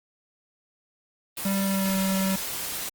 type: noise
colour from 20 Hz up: white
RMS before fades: -32 dBFS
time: 1.37-2.89 s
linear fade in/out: 2 ms
type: tone with pitch glide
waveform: square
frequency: 195.5 to 191.81 Hz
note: G3 to G3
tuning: -4 to -37 cents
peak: -24 dBFS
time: 1.45-2.36 s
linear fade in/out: 5 ms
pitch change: -33 cents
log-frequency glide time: 1.61-1.97 s
effects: Opus 24 kbps